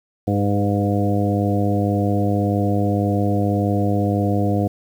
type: harmonic tone with a mistuned harmonic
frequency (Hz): 101.8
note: G#2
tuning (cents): -34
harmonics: 1 / 2 / 3 / 4 / 5 / 6 / 7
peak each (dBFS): -20 / -22 / -23 / -30 / -26 / -31 / -27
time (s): 0.27-4.68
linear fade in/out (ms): 10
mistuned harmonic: 5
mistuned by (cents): -15
effects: 8-bit